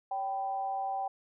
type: tone with amplitude modulation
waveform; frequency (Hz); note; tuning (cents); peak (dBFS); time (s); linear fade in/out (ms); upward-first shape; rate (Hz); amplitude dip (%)
sine; 778; G5; -13; -28; 0.11-1.08; 5; sine; 215; 60
effects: none

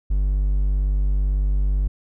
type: tone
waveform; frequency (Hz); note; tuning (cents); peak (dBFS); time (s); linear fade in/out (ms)
triangle; 49; G1; 0; -15; 0.1-1.88; 10
effects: none

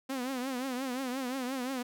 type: tone with vibrato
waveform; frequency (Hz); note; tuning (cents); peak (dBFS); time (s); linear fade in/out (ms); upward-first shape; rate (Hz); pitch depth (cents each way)
sawtooth; 257.9; C4; -25; -29; 0.09-1.83; 10; triangle; 5.7; 120
effects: none

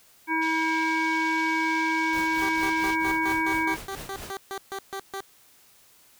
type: harmonic tone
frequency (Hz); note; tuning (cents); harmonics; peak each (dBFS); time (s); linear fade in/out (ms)
321.5; E4; -43; 1 / 3 / 5 / 7; -28 / -27 / -30 / -28; 0.27-3.77; 50
type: band-pass noise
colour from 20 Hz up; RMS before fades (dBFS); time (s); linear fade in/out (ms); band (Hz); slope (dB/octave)
pink; -42; 0.41-2.96; 20; 2500 to 6200; 24
type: noise with tremolo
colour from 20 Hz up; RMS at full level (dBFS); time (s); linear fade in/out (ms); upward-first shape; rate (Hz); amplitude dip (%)
pink; -37; 2.13-4.31; 0; triangle; 4.4; 90
type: tone bursts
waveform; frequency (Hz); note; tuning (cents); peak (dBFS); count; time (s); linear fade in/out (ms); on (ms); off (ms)
15% pulse; 390.1; G4; -8; -25; 14; 2.42-5.206; 0; 69; 140
effects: white hiss -57 dBFS RMS until 6.19 s

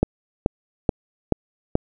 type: click train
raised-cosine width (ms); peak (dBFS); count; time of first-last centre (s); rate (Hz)
2; -3; 5; 0.03-1.754; 2.32
effects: none

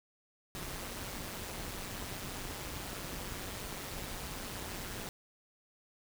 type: noise with amplitude modulation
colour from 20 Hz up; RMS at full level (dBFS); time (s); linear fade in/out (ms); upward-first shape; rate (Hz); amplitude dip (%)
pink; -39; 0.55-5.09; 0; sine; 192; 65
effects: none

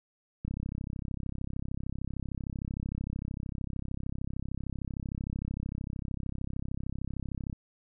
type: click train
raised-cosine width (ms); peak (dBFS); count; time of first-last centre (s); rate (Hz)
5; -23; 236; 0.45-7.528; 33.2
effects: none

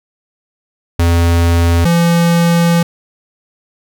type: tone pair in turn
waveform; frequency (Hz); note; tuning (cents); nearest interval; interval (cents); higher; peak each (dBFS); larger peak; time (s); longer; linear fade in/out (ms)
square; 85 / 170; F2 / F3; -46 / -46; octave; 1200; second; -9; neither; 0.99-1.85 / 1.85-2.83; second; 5
effects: none

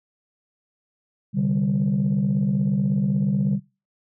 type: chord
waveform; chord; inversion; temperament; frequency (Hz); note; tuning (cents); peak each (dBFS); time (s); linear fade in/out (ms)
sine; C suspended second; none; just; 130.81 / 147.16 / 196.22; C3 / D3 / G3; 0 / +4 / +2; -25 / -22 / -20; 1.33-3.6; 50
effects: noise-tail reverb RT60 0.3 s tail -23 dB re dry + tanh soft clip ceiling -14 dBFS

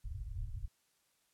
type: low-pass noise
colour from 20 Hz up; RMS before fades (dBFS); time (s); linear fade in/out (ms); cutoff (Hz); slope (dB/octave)
pink; -41; 0.04-0.68; 20; 120; 96
effects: white hiss -75 dBFS RMS until 1.33 s + low-pass 12000 Hz 12 dB/octave

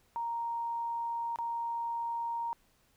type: tone with dropouts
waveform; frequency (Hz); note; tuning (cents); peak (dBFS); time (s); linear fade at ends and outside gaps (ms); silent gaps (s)
sine; 932.3; A#5; 0; -32; 0.16-2.53; 0; 1.359-1.387
effects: pink hiss -69 dBFS RMS until 2.96 s

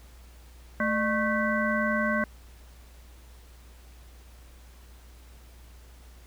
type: harmonic tone with a mistuned harmonic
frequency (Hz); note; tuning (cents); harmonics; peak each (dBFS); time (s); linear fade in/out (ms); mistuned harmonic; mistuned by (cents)
219.2; A3; -6; 1 / 3 / 5 / 7 / 9; -28 / -30 / -32 / -29 / -33; 0.8-2.24; 2; 3; -150
effects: added 60 Hz sine -48 dBFS peak until 6.26 s + pink hiss -57 dBFS RMS until 6.26 s

